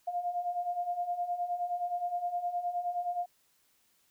sine beating tone pair, 698.5 / 708.1 Hz, F5 / F5, 0 / +24 cents, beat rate 9.6 Hz, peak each -37 / -32 dBFS, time 0.07-3.26 s, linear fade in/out 10 ms, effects white hiss -70 dBFS RMS until 4.1 s

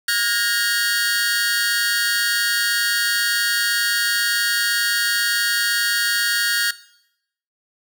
sawtooth tone cluster, 1425 / 1633 / 1863 / 4471 Hz, F6 / G#6 / A#6 / C#8, +34 / -30 / -2 / +14 cents, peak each -20 dBFS, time 0.08-6.71 s, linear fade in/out 5 ms, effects noise-tail reverb RT60 0.8 s tail -19 dB re dry

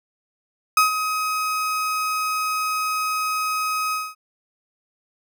35% pulse tone with ADSR envelope, 1264 Hz, D#6, 27 cents sharp, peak -10 dBFS, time 0.77-4.15 s, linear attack 3 ms, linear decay 130 ms, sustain -10 dB, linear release 220 ms, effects none

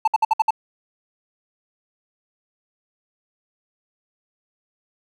triangle tone bursts, 880 Hz, A5, in tune, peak -11 dBFS, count 6, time 0.05-0.507 s, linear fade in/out 5 ms, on 27 ms, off 59 ms, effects none

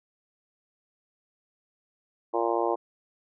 harmonic tone, 116.1 Hz, A#2, 7 cents flat, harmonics 3 / 4 / 5 / 6 / 7 / 8 / 9, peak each -29 / -30 / -31 / -32 / -32 / -33 / -34 dBFS, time 2.33-2.76 s, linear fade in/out 20 ms, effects none

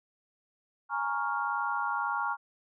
sine chord, Bb minor seventh, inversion third, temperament equal, 830.6 / 932.3 / 1108.7 / 1396.9 Hz, Ab5 / Bb5 / Db6 / F6, 0 / 0 / 0 / 0 cents, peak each -35 / -34 / -34 / -33 dBFS, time 0.89-2.37 s, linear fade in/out 50 ms, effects none

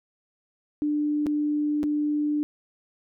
sine tone with dropouts, 297.1 Hz, D4, 20 cents sharp, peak -22 dBFS, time 0.82-2.43 s, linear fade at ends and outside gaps 0 ms, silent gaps 1.261-1.267 / 1.831-1.838 s, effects none

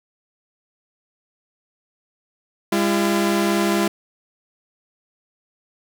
sawtooth tone pair together, 202.2 / 340 Hz, G#3 / F4, -46 / -46 cents, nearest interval major sixth, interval 900 cents, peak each -16 dBFS, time 2.72-3.88 s, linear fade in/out 5 ms, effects none

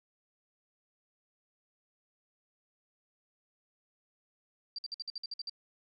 sine tone bursts, 4699 Hz, D8, in tune, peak -36 dBFS, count 10, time 4.76-5.496 s, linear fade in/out 2 ms, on 25 ms, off 54 ms, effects none

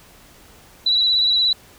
sine tone with vibrato, 3939 Hz, B7, 5 cents flat, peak -14 dBFS, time 0.86-1.53 s, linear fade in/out 5 ms, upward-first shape sine, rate 17 Hz, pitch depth 29 cents each way, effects pink hiss -48 dBFS RMS until 1.78 s

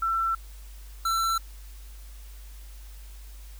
sine / square tone pair in turn, 1342 / 1342 Hz, E6 / E6, +31 / +31 cents, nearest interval unison, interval 0 cents, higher neither, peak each -23 / -24 dBFS, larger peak first, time 0.02-0.35 / 1.05-1.38 s, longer neither, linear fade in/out 5 ms, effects added 50 Hz sine -41 dBFS peak until 3.59 s + white hiss -54 dBFS RMS until 3.59 s

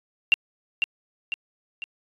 sine tone with echo, 2758 Hz, F7, 22 cents flat, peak -13 dBFS, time 0.32-0.34 s, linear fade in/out 0 ms, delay 500 ms, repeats 3, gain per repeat -6 dB, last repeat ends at 1.84 s, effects resampled to 24000 Hz

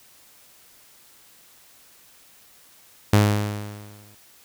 sawtooth tone with exponential decay, 104 Hz, G#2, 3 cents sharp, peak -8 dBFS, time 3.13-4.15 s, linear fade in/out 5 ms, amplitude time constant 220 ms, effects white hiss -53 dBFS RMS until 4.44 s

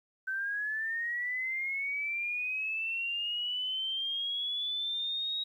sine linear sweep, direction up, 1530 to 3807 Hz, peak -31 dBFS, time 0.27-5.44 s, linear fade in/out 10 ms, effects 11-bit

